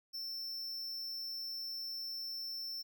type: tone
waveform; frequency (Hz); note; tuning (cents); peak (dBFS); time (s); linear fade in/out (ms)
square; 5370; E8; +31; -40; 0.13-2.83; 20
effects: none